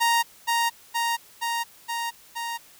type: tone with echo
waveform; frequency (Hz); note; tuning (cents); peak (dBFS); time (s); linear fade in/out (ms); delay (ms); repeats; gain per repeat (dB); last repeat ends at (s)
sawtooth; 932.3; A#5; 0; -15; 0-0.23; 20; 470; 5; -2; 2.58
effects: white hiss -52 dBFS RMS until 2.79 s